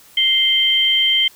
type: tone pair together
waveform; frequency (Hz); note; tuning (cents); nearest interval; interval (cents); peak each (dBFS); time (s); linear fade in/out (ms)
sine; 2093 / 3136; C7 / G7; 0 / 0; perfect fifth; 700; -20 / -13; 0.17-1.28; 5
effects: white hiss -47 dBFS RMS until 1.35 s